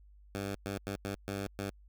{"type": "tone bursts at uneven times", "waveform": "10% pulse", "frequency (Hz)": 98.9, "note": "G2", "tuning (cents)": 16, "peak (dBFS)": -27, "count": 6, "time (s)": [[0.35, 0.55], [0.66, 0.78], [0.87, 0.96], [1.05, 1.15], [1.28, 1.47], [1.59, 1.7]], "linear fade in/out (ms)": 0, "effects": ["added 50 Hz sine -55 dBFS peak until 1.88 s"]}